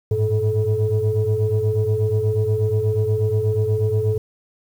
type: tone cluster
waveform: sine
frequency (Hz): 101.3 / 109.6 / 433.3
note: G#2 / A2 / A4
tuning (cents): -43 / -6 / -27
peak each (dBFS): -20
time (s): 0.11-4.18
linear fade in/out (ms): 5
effects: tanh soft clip ceiling -10 dBFS + 8-bit